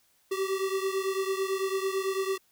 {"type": "beating tone pair", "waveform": "square", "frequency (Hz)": [382.5, 391.5], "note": ["G4", "G4"], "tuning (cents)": [-42, -2], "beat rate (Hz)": 9, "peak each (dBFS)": [-30, -33], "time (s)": [0.31, 2.38], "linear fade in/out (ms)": 10, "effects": ["white hiss -67 dBFS RMS until 2.51 s"]}